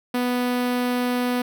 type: tone with notch filter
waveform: sawtooth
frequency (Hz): 246.9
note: B3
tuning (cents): 0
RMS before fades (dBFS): -23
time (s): 0.14-1.42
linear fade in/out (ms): 5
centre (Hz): 6900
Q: 1.4
effects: none